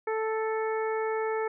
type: harmonic tone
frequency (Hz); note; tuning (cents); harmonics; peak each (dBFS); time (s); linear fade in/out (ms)
440; A4; 0; 1 / 2 / 3 / 4 / 5; -28 / -34 / -38 / -40 / -42; 0.07-1.48; 5
effects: none

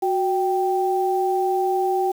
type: tone pair together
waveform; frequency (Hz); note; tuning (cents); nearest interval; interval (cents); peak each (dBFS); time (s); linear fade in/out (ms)
sine; 368.7 / 782; F#4 / G5; -6 / -4; octave + minor second; 1302; -21 / -21; 0.02-2.12; 10
effects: 7-bit

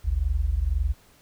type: tone pair together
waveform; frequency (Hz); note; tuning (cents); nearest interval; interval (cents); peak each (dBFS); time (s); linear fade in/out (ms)
sine; 51.44 / 73.42; G#1 / D2; -16 / 0; tritone; 616; -24; 0.04-0.94; 20
effects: pink hiss -57 dBFS RMS until 1.21 s

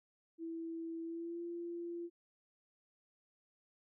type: tone with pitch glide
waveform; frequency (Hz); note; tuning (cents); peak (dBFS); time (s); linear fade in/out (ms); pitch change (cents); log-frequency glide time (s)
sine; 329.6 to 342.8; E4 to F4; 0 to -32; -40; 0.38-2.1; 50; +68; 1.03-1.42
effects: none

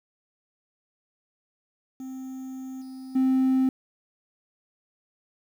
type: tone with level steps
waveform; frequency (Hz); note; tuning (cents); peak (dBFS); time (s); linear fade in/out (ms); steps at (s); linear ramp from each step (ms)
triangle; 261.6; C4; 0; -32 / -35 / -16; 2-3.69; 2; 2.81 / 3.15; 10
effects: tanh soft clip ceiling -13 dBFS + 9-bit

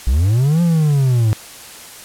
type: linear two-way sweep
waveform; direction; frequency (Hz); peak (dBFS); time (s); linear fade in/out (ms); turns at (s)
triangle; up then down; 55 to 174.61 to 104.6; -9; 0.07-1.33; 0; 0.62
effects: white hiss -36 dBFS RMS until 2.04 s + low-pass 12000 Hz 12 dB/octave

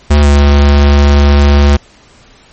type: tone with pitch glide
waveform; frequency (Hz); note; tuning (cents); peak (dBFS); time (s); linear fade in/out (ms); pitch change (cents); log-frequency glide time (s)
square; 73.42 to 71.58; D2 to D2; 0 to -44; -4; 0.1-1.77; 10; -44; 0.21-0.27
effects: pink hiss -42 dBFS RMS until 2.52 s + MP3 32 kbps

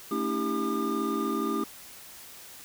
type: tone cluster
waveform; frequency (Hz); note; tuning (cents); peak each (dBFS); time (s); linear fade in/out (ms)
triangle; 223 / 280.2 / 322.1 / 394.7 / 1208; A3 / C#4 / E4 / G4 / D6; +23 / +19 / -40 / +12 / +48; -31; 0.11-1.64; 5
effects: white hiss -47 dBFS RMS until 2.64 s

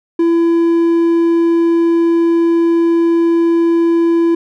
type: tone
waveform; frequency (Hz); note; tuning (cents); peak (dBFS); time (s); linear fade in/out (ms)
triangle; 335.7; E4; +32; -7; 0.19-4.35; 5
effects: none

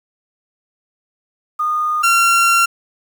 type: tone pair in turn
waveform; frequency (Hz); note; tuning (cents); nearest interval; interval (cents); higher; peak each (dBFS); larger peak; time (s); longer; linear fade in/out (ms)
sine / 30% pulse; 1226 / 1371.3; D#6 / F6; -26 / -32; major second; 194; second; -15 / -8; second; 1.59-2.03 / 2.03-2.66; second; 10
effects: 7-bit

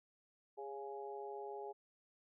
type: harmonic tone with a mistuned harmonic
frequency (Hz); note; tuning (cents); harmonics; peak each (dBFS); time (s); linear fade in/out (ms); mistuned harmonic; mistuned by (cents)
139; C#3; +5; 3 / 4 / 5 / 6; -46 / -54 / -53 / -49; 0.57-1.73; 20; 3; -27
effects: none

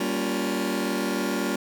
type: chord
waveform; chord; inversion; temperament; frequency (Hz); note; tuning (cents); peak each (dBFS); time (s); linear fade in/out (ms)
sawtooth; G half-diminished seventh; none; just; 196 / 235.2 / 282.2 / 352.8; G3 / Bb3 / Db4 / F4; 0 / +16 / +31 / +18; -26; 0-1.56; 5
effects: none

